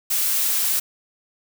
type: noise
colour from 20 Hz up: blue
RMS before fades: -21 dBFS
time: 0.1-0.8 s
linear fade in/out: 10 ms
effects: none